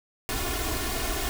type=noise with comb filter; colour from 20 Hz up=pink; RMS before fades=-29 dBFS; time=0.29-1.29 s; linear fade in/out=0 ms; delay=2.8 ms; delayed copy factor=+0.85; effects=none